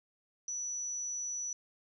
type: tone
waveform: sine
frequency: 5920 Hz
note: F#8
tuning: in tune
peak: -35 dBFS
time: 0.48-1.53 s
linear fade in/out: 2 ms
effects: none